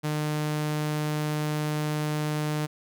sawtooth tone, 151.4 Hz, D#3, 47 cents flat, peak -22 dBFS, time 0.03-2.67 s, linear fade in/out 20 ms, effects none

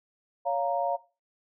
sine chord, Bb minor, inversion first, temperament equal with one note detuned, 560.8 / 698.5 / 932.3 Hz, Db5 / F5 / Bb5, +20 / 0 / 0 cents, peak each -30 / -28 / -31 dBFS, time 0.45-0.97 s, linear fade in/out 20 ms, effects noise-tail reverb RT60 0.3 s tail -17 dB re dry

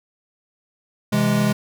square chord, C augmented, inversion none, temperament equal, 130.81 / 164.81 / 207.7 Hz, C3 / E3 / G#3, 0 / 0 / 0 cents, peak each -23 / -25 / -19 dBFS, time 1.12-1.53 s, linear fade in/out 10 ms, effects none

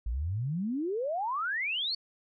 sine exponential sweep, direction up, 51.91 to 4568 Hz, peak -29 dBFS, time 0.06-1.95 s, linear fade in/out 5 ms, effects none

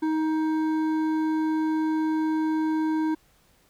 sine tone with hard clipping, 314.2 Hz, D#4, 17 cents sharp, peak -24 dBFS, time 0.02-3.15 s, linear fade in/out 10 ms, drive 9 dB, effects pink hiss -62 dBFS RMS until 3.69 s

